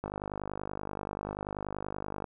click train, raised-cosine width 1 ms, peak -21 dBFS, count 112, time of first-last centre 0.04-2.242 s, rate 50.4 Hz, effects none

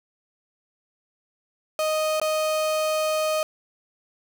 35% pulse tone with dropouts, 622.3 Hz, D#5, in tune, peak -20 dBFS, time 1.79-3.43 s, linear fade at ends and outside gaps 1 ms, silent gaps 2.199-2.215 s, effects none

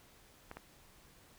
clicks, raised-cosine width 0.5 ms, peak -30 dBFS, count 2, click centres 0.514 / 0.57 s, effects pink hiss -62 dBFS RMS until 1.38 s

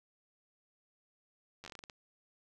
slowing click train, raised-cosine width 0.2 ms, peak -30 dBFS, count 10, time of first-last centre 1.64-1.898 s, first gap 10 ms, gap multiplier 1.25, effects none

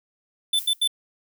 square tone bursts, 3520 Hz, A7, in tune, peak -19 dBFS, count 3, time 0.53-0.876 s, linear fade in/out 5 ms, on 62 ms, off 80 ms
violet noise with exponential decay, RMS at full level -30 dBFS, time 0.58-0.87 s, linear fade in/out 0 ms, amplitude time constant 63 ms
effects none

